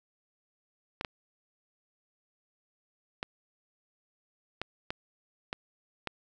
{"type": "clicks", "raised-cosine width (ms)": 0.3, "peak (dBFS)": -17, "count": 7, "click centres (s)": [1.011, 1.048, 3.229, 4.616, 4.905, 5.529, 6.073], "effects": []}